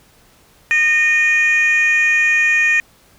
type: tone pair together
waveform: sine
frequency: 1840 / 2456 Hz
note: A#6 / D#7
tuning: -23 / -23 cents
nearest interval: perfect fourth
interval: 500 cents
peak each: -12 dBFS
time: 0.71-2.8 s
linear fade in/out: 0 ms
effects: tanh soft clip ceiling -8 dBFS + pink hiss -51 dBFS RMS until 3.18 s